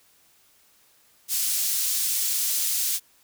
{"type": "high-pass noise", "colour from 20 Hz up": "pink", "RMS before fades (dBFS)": -25, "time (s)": [1.28, 3], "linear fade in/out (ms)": 50, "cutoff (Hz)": 6200, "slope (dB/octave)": 12, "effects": ["white hiss -60 dBFS RMS until 3.23 s"]}